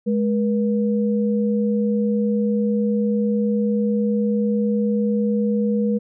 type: tone pair together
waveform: sine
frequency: 210 / 480.8 Hz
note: G#3 / B4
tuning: +19 / -46 cents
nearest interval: octave + major second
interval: 1435 cents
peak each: -18 / -23 dBFS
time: 0.06-5.99 s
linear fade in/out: 20 ms
effects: none